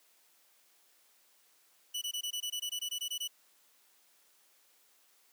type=tone bursts; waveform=sawtooth; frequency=2960 Hz; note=F#7; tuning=in tune; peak=-31 dBFS; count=14; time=1.94-3.278 s; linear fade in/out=10 ms; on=77 ms; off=20 ms; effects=white hiss -67 dBFS RMS until 5.32 s + high-pass 300 Hz 12 dB/octave